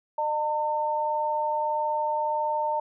sine tone pair together, 606 / 905.4 Hz, D#5 / A5, -46 / +49 cents, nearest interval perfect fifth, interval 695 cents, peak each -29 / -25 dBFS, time 0.18-2.8 s, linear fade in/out 5 ms, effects none

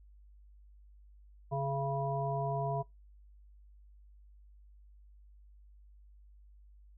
harmonic tone with a mistuned harmonic, 139.4 Hz, C#3, 10 cents sharp, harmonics 1 / 3 / 5 / 7, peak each -34 / -40 / -36 / -40 dBFS, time 1.51-2.83 s, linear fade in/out 20 ms, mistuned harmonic 5, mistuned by -38 cents, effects noise-tail reverb RT60 0.2 s tail -24 dB re dry + added 50 Hz sine -55 dBFS peak until 6.97 s

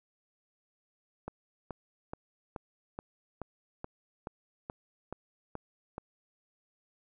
click train, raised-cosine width 1 ms, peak -24 dBFS, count 12, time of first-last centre 1.28-5.981 s, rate 2.34 Hz, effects none

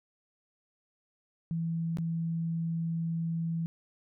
sine tone with dropouts, 165.4 Hz, E3, 6 cents sharp, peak -29 dBFS, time 1.51-3.66 s, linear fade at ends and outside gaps 0 ms, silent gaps 1.971-1.985 s, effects none

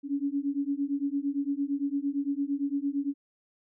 sine beating tone pair, 277.2 / 286 Hz, C#4 / D4, 0 / -46 cents, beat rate 8.8 Hz, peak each -30 dBFS, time 0.03-3.14 s, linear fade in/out 50 ms, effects none

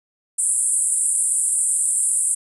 pink band-pass noise, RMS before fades -20 dBFS, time 0.38-2.35 s, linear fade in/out 10 ms, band 8100 to 10000 Hz, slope 96 dB/octave, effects none

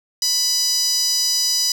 sawtooth tone with high-pass filter, 988 Hz, B5, in tune, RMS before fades -19 dBFS, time 0.22-1.72 s, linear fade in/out 2 ms, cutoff 5200 Hz, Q 7, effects none

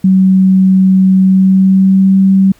sine tone with pitch glide, 189 to 192.41 Hz, F#3 to G3, +37 to -32 cents, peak -4 dBFS, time 0.04-2.52 s, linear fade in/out 5 ms, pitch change +31 cents, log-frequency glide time 1.22-2.19 s, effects pink hiss -48 dBFS RMS until 2.59 s

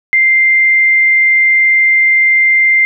sine tone, 2093 Hz, C7, in tune, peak -6 dBFS, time 0.13-2.85 s, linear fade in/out 0 ms, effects none

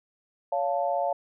sine chord, Db augmented, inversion none, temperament equal with one note detuned, 562.8 / 698.5 / 880 Hz, Db5 / F5 / A5, +26 / 0 / 0 cents, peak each -28 / -27 / -31 dBFS, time 0.52-1.13 s, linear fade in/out 5 ms, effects none

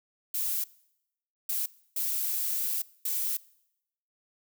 violet noise bursts at uneven times, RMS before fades -30 dBFS, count 4, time 0.34-0.64 / 1.49-1.66 / 1.96-2.82 / 3.05-3.37 s, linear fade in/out 5 ms, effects noise-tail reverb RT60 0.8 s tail -22 dB re dry

